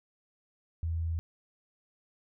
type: tone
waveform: sine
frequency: 82.41 Hz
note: E2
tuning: in tune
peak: -29 dBFS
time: 0.83-1.19 s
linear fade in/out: 0 ms
effects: none